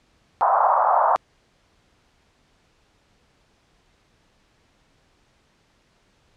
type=band-pass noise; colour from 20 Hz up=pink; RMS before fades=-18 dBFS; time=0.41-1.16 s; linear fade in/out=0 ms; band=660 to 1200 Hz; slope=48 dB/octave; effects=pink hiss -62 dBFS RMS until 6.36 s + low-pass 6000 Hz 12 dB/octave